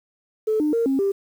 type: tone with pitch steps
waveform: sine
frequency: 434.4 / 301.7 / 462.3 / 269.9 / 395.2 Hz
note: A4 / D4 / A#4 / C#4 / G4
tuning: -22 / +47 / -14 / -46 / +14 cents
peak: -17 dBFS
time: 0.47-1.12 s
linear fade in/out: 10 ms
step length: 130 ms
effects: tanh soft clip ceiling -13 dBFS + 8-bit